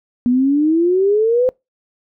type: exponential sweep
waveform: sine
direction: up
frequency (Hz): 240 to 517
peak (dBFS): -11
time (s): 0.26-1.49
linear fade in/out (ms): 0
effects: noise-tail reverb RT60 0.2 s tail -25 dB re dry